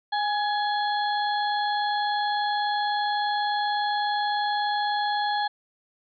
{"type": "harmonic tone with a mistuned harmonic", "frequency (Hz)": 842, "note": "G#5", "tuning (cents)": 24, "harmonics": [1, 2, 4, 5], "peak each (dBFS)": [-24, -31, -35, -35], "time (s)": [0.12, 5.48], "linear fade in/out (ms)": 10, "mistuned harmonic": 1, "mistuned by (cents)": -30, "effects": []}